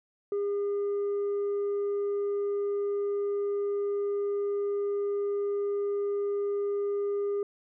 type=tone; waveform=sine; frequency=405.2 Hz; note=G#4; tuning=43 cents flat; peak=-24 dBFS; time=0.32-7.43 s; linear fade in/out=2 ms; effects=tanh soft clip ceiling -26 dBFS